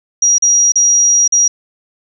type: tone with dropouts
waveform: sine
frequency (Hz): 5740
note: F8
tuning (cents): +47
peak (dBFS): -7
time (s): 0.22-1.48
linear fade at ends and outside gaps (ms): 5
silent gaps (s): 0.383-0.422 / 0.721-0.756 / 1.278-1.322
effects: none